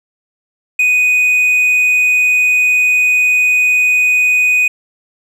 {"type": "tone", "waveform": "triangle", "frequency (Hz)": 2489, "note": "D#7", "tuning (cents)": 0, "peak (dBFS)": -7, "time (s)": [0.79, 4.68], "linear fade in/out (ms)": 5, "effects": []}